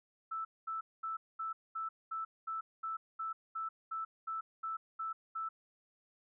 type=tone bursts; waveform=sine; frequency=1318.5 Hz; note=E6; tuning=in tune; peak=-36 dBFS; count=15; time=0.31-5.49 s; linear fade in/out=10 ms; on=140 ms; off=220 ms; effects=none